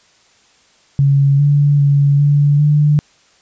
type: tone with pitch steps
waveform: sine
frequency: 139.5 / 144.2 / 141.9 / 144.5 / 148.4 Hz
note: C#3 / D3 / C#3 / D3 / D3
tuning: +11 / -31 / +41 / -28 / +18 cents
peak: -8 dBFS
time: 0.99-2.99 s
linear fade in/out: 0 ms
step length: 400 ms
effects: white hiss -52 dBFS RMS until 3.41 s + resampled to 16000 Hz